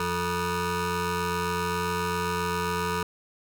20% pulse ring-modulated tone, 263.3 Hz, C4, 11 cents sharp, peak -18 dBFS, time 0-3.03 s, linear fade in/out 2 ms, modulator 702 Hz, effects none

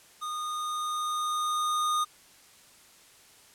square tone with level ramp, 1228 Hz, D#6, 23 cents flat, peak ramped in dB -33 to -25 dBFS, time 0.21-2.05 s, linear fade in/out 20 ms, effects white hiss -56 dBFS RMS until 3.54 s + low-pass 11000 Hz 12 dB/octave

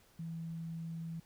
sine tone, 164.6 Hz, E3, 2 cents flat, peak -39 dBFS, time 0.19-1.2 s, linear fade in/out 5 ms, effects pink hiss -66 dBFS RMS until 1.25 s

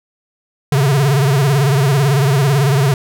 square tone with vibrato, 138.4 Hz, C#3, 2 cents flat, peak -11 dBFS, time 0.72-2.94 s, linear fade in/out 2 ms, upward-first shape sine, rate 18 Hz, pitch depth 130 cents each way, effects none

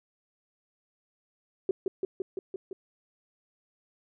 sine tone with echo, 380 Hz, F#4, 46 cents sharp, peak -22 dBFS, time 1.69-1.71 s, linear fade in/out 2 ms, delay 170 ms, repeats 6, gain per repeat -2 dB, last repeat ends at 2.73 s, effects none

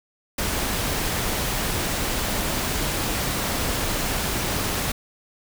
pink noise, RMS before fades -25 dBFS, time 0.38-4.92 s, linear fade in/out 5 ms, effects none

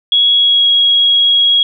sine tone with pitch glide, 3337 to 3308 Hz, G#7 to G#7, +8 to -8 cents, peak -7 dBFS, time 0.12-1.63 s, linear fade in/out 2 ms, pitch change -16 cents, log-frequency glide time 0.33-0.66 s, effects none

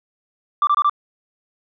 sine tone bursts, 1174.7 Hz, D6, in tune, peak -11 dBFS, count 4, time 0.62-0.896 s, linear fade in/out 2 ms, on 51 ms, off 24 ms, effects tanh soft clip ceiling -10 dBFS

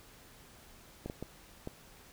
clicks, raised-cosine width 2 ms, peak -25 dBFS, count 4, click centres 1.06 / 1.099 / 1.226 / 1.674 s, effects pink hiss -57 dBFS RMS until 2.12 s

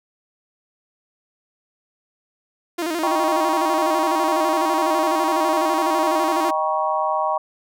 sawtooth tone with vibrato, 329.6 Hz, E4, in tune, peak -18 dBFS, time 2.78-6.51 s, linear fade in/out 10 ms, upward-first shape square, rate 12 Hz, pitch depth 90 cents each way
sine chord, Eb dominant seventh, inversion none, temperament equal with one note detuned, 622.3 / 784 / 955.8 / 1108.7 Hz, Eb5 / G5 / Bb5 / Db6, 0 / 0 / +43 / 0 cents, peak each -24 dBFS, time 3.03-7.38 s, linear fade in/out 5 ms
effects none

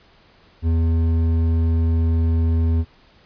triangle tone with hard clipping, 82.2 Hz, E2, 4 cents flat, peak -17 dBFS, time 0.62-2.85 s, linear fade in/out 50 ms, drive 12 dB, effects pink hiss -53 dBFS RMS until 3.25 s + resampled to 11025 Hz

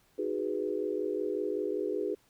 sine chord, G# minor seventh, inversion second, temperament equal, 311.1 / 370 / 415.3 / 493.9 Hz, D#4 / F#4 / G#4 / B4, 0 / 0 / 0 / 0 cents, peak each -37 / -35 / -33 / -37 dBFS, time 0.18-2.15 s, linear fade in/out 10 ms, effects pink hiss -67 dBFS RMS until 2.29 s

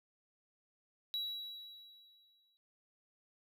triangle tone with exponential decay, 3898 Hz, B7, 23 cents flat, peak -33 dBFS, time 1.14-2.57 s, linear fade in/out 0 ms, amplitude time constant 310 ms, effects none

